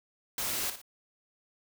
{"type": "noise with echo", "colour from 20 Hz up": "white", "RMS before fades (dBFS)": -33, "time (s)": [0.38, 0.7], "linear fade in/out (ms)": 2, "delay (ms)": 58, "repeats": 2, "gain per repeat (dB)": -9, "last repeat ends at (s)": 0.816, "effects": []}